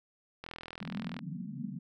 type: click train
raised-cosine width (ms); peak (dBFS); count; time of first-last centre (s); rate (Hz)
0.3; -26; 32; 0.44-1.191; 41.3
type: band-pass noise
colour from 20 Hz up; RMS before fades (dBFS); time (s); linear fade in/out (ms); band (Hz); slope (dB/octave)
white; -40; 0.81-1.79; 10; 140 to 250; 96
effects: none